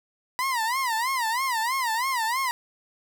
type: tone with vibrato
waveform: 30% pulse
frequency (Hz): 976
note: B5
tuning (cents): -21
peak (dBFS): -21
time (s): 0.39-2.51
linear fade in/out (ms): 0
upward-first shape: sine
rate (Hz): 3.1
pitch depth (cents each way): 180
effects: none